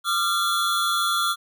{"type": "tone cluster", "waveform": "square", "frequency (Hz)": [1193, 1376, 3388], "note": ["D6", "F6", "G#7"], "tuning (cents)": [27, -26, 34], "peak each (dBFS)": [-27, -24, -27], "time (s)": [0.04, 1.36], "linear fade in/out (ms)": 50, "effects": []}